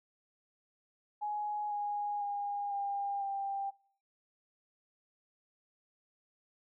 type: tone with pitch steps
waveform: sine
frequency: 836 / 824.5 / 813.1 / 801.9 / 790.9 Hz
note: G#5 / G#5 / G#5 / G5 / G5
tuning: +11 / -13 / -37 / +39 / +15 cents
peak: -33 dBFS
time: 1.21-3.71 s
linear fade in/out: 20 ms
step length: 500 ms
effects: noise-tail reverb RT60 0.5 s tail -22 dB re dry